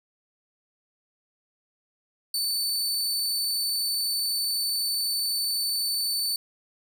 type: tone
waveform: sawtooth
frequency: 4516 Hz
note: C#8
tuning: 31 cents sharp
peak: -22 dBFS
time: 2.34-6.36 s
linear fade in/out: 2 ms
effects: none